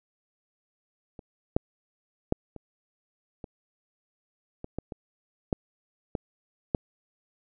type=clicks; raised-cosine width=2 ms; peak=-29 / -8 / -9 / -27 / -25 / -23 / -18 / -23 / -11 / -15 / -10 dBFS; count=11; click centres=1.192 / 1.565 / 2.324 / 2.563 / 3.442 / 4.644 / 4.786 / 4.922 / 5.528 / 6.152 / 6.748 s; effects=none

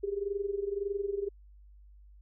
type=tone with amplitude modulation; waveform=sine; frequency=400.9 Hz; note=G4; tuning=39 cents sharp; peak=-27 dBFS; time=0.03-1.29 s; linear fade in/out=10 ms; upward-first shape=sine; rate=21.8 Hz; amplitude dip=80%; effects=added 50 Hz sine -52 dBFS peak until 2.21 s

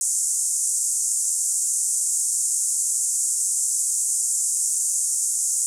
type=band-pass noise; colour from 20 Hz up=pink; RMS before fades=-23 dBFS; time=0.01-5.66 s; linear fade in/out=0 ms; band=6800 to 9600 Hz; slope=48 dB/octave; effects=none

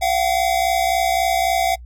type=tone pair together; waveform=square; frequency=689.3 / 753 Hz; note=F5 / F#5; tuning=-23 / +30 cents; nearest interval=major second; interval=153 cents; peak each=-20 dBFS; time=0.01-1.76 s; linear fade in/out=20 ms; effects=noise-tail reverb RT60 0.1 s tail -24 dB re dry + added 60 Hz sine -35 dBFS peak until 1.85 s

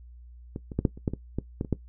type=clicks; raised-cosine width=3 ms; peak=-20 / -24 / -12 / -8 / -30 / -12 / -18 / -15 / -15 / -23 / -11 dBFS; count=11; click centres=0.561 / 0.718 / 0.79 / 0.852 / 0.975 / 1.078 / 1.136 / 1.386 / 1.611 / 1.648 / 1.727 s; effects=noise-tail reverb RT60 0.1 s tail -17 dB re dry + added 60 Hz sine -45 dBFS peak until 1.88 s

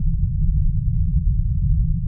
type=low-pass noise; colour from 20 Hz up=pink; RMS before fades=-18 dBFS; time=0-2.07 s; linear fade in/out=5 ms; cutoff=170 Hz; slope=96 dB/octave; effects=none

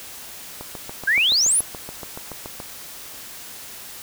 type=click train; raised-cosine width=1 ms; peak=-19 dBFS; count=15; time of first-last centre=0.61-2.601 s; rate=7.03 Hz
type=exponential sweep; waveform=sine; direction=up; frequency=1532 to 11470 Hz; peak=-15 dBFS; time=1.07-1.61 s; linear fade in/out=10 ms
effects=white hiss -38 dBFS RMS until 4.02 s

